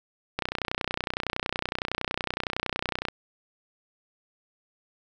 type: click train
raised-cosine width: 0.3 ms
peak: -11 dBFS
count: 84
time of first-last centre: 0.39-3.085 s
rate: 30.8 Hz
effects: none